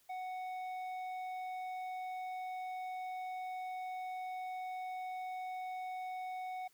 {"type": "tone with low-pass filter", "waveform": "square", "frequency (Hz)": 741, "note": "F#5", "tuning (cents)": 2, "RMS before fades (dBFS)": -42, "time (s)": [0.09, 6.68], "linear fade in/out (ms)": 10, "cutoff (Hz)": 2000, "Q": 0.85, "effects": ["white hiss -70 dBFS RMS until 6.73 s"]}